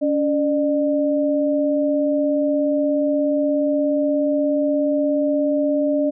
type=tone pair together; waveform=sine; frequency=283.2 / 600 Hz; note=C#4 / D5; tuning=+37 / +37 cents; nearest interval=octave + minor second; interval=1300 cents; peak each=-19 dBFS; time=0.01-6.11 s; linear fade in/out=20 ms; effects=none